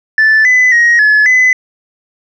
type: tone with pitch steps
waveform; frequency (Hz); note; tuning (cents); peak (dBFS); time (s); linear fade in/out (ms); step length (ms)
sine; 1755 / 2006 / 1884 / 1710 / 2015; A6 / B6 / A#6 / A6 / B6; -5 / +26 / +18 / -50 / +34; -3; 0.18-1.53; 2; 270
effects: tanh soft clip ceiling -3 dBFS